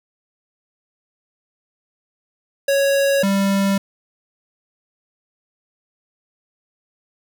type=tone pair in turn; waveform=square; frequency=554.4 / 196.75 Hz; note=C#5 / G3; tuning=0 / +7 cents; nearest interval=octave + tritone; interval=1793 cents; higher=first; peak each=-15 / -16 dBFS; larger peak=first; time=2.68-3.23 / 3.23-3.78 s; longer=neither; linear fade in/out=5 ms; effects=none